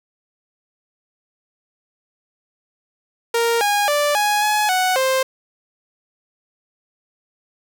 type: tone with pitch steps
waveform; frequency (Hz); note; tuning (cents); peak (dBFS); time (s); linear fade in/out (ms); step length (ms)
sawtooth; 465.6 / 820 / 586 / 832 / 844 / 741 / 525; A#4 / G#5 / D5 / G#5 / G#5 / F#5 / C5; -2 / -22 / -4 / +3 / +28 / +2 / +6; -12; 3.34-5.23; 5; 270
effects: none